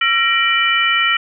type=tone cluster; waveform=sine; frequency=1353 / 1881 / 2354 / 2984 Hz; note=E6 / A#6 / D7 / F#7; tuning=+45 / +15 / +3 / +14 cents; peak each=-18 dBFS; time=0.01-1.17 s; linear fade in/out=5 ms; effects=none